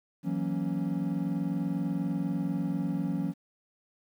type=chord; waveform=triangle; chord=F# dominant seventh; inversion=third; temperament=equal; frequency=164.81 / 185 / 233.1 / 277.2 Hz; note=E3 / F#3 / A#3 / C#4; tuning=0 / 0 / 0 / 0 cents; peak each=-31 / -30 / -35 / -31 dBFS; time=0.23-3.34 s; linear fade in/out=50 ms; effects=tanh soft clip ceiling -16 dBFS + 10-bit